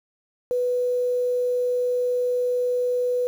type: tone with quantisation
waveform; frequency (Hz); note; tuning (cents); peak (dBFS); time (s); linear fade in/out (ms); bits
sine; 494.5; B4; +2; -20; 0.51-3.27; 0; 8
effects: none